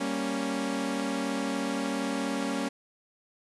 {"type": "chord", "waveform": "sawtooth", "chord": "G diminished", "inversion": "none", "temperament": "equal", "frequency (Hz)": [196, 233.1, 277.2], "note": ["G3", "Bb3", "Db4"], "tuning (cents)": [0, 0, 0], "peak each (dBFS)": [-31, -30, -27], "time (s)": [0, 2.69], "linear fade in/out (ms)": 10, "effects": ["resampled to 24000 Hz", "9-bit"]}